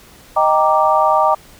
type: chord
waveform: sine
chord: Eb major seventh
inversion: none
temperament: equal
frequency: 622.3 / 784 / 932.3 / 1174.7 Hz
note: Eb5 / G5 / Bb5 / D6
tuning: 0 / 0 / 0 / 0 cents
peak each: -16 dBFS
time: 0.36-1.35 s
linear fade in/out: 10 ms
effects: pink hiss -44 dBFS RMS until 1.59 s